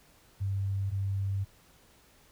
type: tone pair in turn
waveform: sine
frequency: 98 / 98 Hz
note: G2 / G2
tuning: 0 / 0 cents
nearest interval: unison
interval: 0 cents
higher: neither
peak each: -28 dBFS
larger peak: neither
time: 0.4-0.91 / 0.91-1.45 s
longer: second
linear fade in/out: 20 ms
effects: pink hiss -61 dBFS RMS until 2.31 s